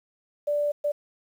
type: tone bursts at uneven times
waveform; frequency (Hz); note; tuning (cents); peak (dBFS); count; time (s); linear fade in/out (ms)
sine; 586; D5; -4; -22; 2; 0.47-0.72 / 0.84-0.92; 10
effects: 9-bit